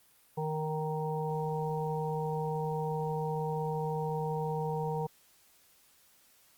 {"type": "harmonic tone", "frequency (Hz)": 155.4, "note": "D#3", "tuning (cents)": -2, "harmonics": [1, 3, 5, 6], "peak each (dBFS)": [-34, -35, -39, -39], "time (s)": [0.37, 5.07], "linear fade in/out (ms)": 10, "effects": ["white hiss -64 dBFS RMS until 6.57 s", "Opus 32 kbps"]}